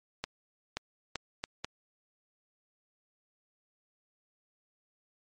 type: accelerating click train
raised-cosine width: 0.2 ms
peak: -16 dBFS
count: 5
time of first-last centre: 0.24-1.646 s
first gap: 530 ms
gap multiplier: 0.73
effects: MP3 48 kbps